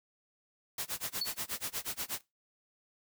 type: noise with tremolo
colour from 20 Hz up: white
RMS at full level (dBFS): -35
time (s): 0.78-2.21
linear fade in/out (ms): 2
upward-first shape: sine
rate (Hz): 8.3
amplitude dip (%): 100
type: tone with exponential decay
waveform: triangle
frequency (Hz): 4429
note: C#8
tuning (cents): -2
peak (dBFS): -27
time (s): 1.21-1.36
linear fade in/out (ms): 5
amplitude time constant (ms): 32
effects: noise-tail reverb RT60 0.2 s tail -19 dB re dry